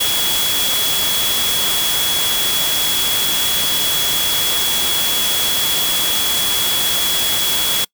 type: tone in noise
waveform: sine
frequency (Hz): 3359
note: G#7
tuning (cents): +19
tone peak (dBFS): -18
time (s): 0-7.85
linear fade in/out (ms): 10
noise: white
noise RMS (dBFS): -19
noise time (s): 0-7.85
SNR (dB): -2
effects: noise-tail reverb RT60 0.1 s tail -26 dB re dry